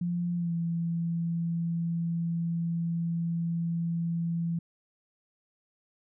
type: tone with pitch glide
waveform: sine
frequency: 174.1 to 168.17 Hz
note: F3 to E3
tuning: -5 to +35 cents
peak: -27 dBFS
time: 0.01-4.59 s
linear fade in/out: 5 ms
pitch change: -60 cents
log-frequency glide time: 0.36-0.53 s
effects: none